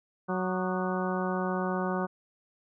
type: harmonic tone with a mistuned harmonic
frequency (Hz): 184.9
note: F#3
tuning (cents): -1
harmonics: 1 / 2 / 3 / 4 / 5 / 6 / 7 / 8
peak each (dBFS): -31 / -34 / -36 / -37 / -38 / -39 / -39 / -40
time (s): 0.28-2.07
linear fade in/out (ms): 20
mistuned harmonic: 7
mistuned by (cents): -91
effects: none